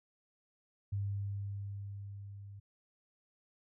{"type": "tone with level ramp", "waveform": "sine", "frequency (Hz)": 100, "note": "G2", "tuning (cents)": 35, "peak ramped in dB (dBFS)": [-32, -47], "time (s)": [0.92, 2.6], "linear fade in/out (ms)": 10, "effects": []}